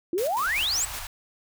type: exponential sweep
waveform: sine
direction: up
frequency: 323.7 to 8200 Hz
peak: -23 dBFS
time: 0.13-0.85 s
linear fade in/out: 2 ms
type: noise with tremolo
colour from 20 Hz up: white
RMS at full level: -36 dBFS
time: 0.18-0.99 s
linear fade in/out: 0 ms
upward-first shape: square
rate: 5.3 Hz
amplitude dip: 60%
type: band-stop noise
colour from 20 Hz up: pink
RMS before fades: -37 dBFS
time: 0.46-1.07 s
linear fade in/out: 2 ms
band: 100 to 700 Hz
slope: 48 dB/octave
effects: none